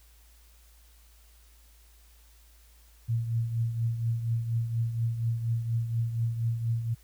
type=tone with tremolo; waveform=sine; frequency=115.5 Hz; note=A#2; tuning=16 cents flat; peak=-23 dBFS; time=3.08-6.95 s; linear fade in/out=20 ms; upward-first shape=triangle; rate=4.2 Hz; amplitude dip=65%; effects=added 56 Hz sine -55 dBFS peak until 7.03 s + white hiss -62 dBFS RMS until 7.03 s